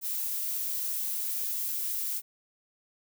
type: noise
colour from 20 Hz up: violet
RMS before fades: -32 dBFS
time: 0.01-2.22 s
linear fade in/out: 50 ms
effects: none